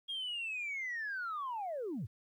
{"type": "linear sweep", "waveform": "sine", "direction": "down", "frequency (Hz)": [3278, 79.6], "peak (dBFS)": -35, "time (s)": [0.08, 2.07], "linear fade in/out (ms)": 20, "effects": ["tanh soft clip ceiling -33 dBFS", "12-bit"]}